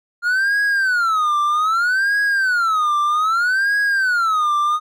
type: tone with vibrato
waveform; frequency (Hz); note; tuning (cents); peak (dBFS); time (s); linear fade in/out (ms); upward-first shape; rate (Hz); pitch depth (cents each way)
triangle; 1396.9; F6; 0; -13; 0.22-4.8; 50; sine; 0.63; 290
effects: none